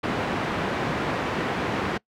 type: band-pass noise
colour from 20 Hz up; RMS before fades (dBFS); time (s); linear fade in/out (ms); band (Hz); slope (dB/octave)
pink; -27; 0.03-1.98; 10; 140 to 2100; 12
effects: noise-tail reverb RT60 0.1 s tail -23 dB re dry